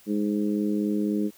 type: harmonic tone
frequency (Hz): 103.83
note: G#2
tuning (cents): 0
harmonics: 2 / 3 / 4 / 5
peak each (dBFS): -25 / -27 / -32 / -40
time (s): 0.06-1.31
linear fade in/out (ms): 50
effects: white hiss -55 dBFS RMS until 1.37 s